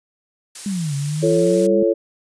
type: noise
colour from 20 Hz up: blue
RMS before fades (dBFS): -30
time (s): 0.55-1.67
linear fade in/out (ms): 5
type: exponential two-way sweep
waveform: sine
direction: down then up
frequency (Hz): 207.7 to 138.59 to 207.7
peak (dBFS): -20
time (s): 0.66-1.83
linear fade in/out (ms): 2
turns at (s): 0.95
type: chord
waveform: sine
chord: F augmented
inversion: none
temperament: equal with one note detuned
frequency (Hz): 342.8 / 440 / 554.4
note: F4 / A4 / C#5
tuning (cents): -32 / 0 / 0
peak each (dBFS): -18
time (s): 1.22-1.94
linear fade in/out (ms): 20
effects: resampled to 22050 Hz